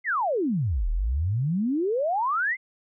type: exponential two-way sweep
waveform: sine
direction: down then up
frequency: 2152 to 36.71 to 2152 Hz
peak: -22 dBFS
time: 0.04-2.57 s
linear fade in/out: 50 ms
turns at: 0.89 s
effects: none